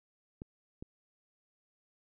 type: clicks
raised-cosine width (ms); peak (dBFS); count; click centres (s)
3; -29 / -30; 2; 0.419 / 0.825
effects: none